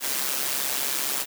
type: noise with amplitude modulation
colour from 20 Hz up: white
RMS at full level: -24 dBFS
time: 0-1.26 s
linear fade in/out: 50 ms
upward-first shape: sine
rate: 135 Hz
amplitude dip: 65%
effects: high-pass 200 Hz 12 dB/octave

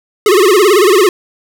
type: tone with vibrato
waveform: square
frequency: 392 Hz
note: G4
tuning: in tune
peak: -6 dBFS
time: 0.26-1.09 s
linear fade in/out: 2 ms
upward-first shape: sine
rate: 18 Hz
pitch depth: 180 cents each way
effects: none

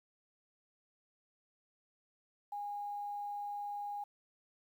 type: tone with quantisation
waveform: sine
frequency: 819 Hz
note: G#5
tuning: 24 cents flat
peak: -38 dBFS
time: 2.52-4.04 s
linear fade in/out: 5 ms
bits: 11
effects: none

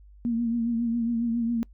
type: tone with vibrato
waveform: sine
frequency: 233.1 Hz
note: A#3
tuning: in tune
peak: -23 dBFS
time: 0.25-1.63 s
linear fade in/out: 0 ms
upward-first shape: triangle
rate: 7.3 Hz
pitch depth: 54 cents each way
effects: noise-tail reverb RT60 0.1 s tail -25 dB re dry + added 50 Hz sine -48 dBFS peak until 1.73 s

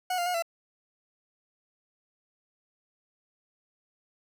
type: tone with pitch steps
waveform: 40% pulse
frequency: 733 / 699 / 720 / 673 Hz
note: F#5 / F5 / F#5 / E5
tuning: -16 / +1 / -47 / +36 cents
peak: -26 dBFS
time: 0.1-0.424 s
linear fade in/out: 5 ms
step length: 81 ms
effects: none

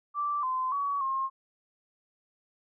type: tone with pitch steps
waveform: sine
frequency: 1169 / 1031 / 1130 / 1069 Hz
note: D6 / C6 / C#6 / C6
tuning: -8 / -26 / +33 / +37 cents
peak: -27 dBFS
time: 0.14-1.3 s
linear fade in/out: 50 ms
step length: 290 ms
effects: none

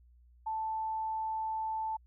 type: tone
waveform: sine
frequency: 880 Hz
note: A5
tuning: in tune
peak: -32 dBFS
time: 0.46-1.97 s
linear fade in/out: 10 ms
effects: added 60 Hz sine -58 dBFS peak until 2.06 s

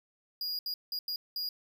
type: tone bursts at uneven times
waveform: square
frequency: 4864 Hz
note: D#8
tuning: 40 cents flat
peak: -33 dBFS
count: 5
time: 0.41-0.59 / 0.66-0.74 / 0.92-0.99 / 1.08-1.16 / 1.36-1.49 s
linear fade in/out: 2 ms
effects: none

